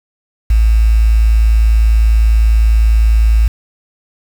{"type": "tone with quantisation", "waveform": "sine", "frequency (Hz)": 55, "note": "A1", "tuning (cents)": 0, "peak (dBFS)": -6, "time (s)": [0.5, 3.48], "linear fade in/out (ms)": 5, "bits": 5, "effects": []}